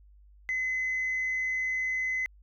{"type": "tone", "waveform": "sine", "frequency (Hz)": 2035, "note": "C7", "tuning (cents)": -49, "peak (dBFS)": -26, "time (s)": [0.49, 2.26], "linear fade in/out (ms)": 0, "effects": ["tanh soft clip ceiling -24 dBFS", "added 50 Hz sine -53 dBFS peak until 2.42 s"]}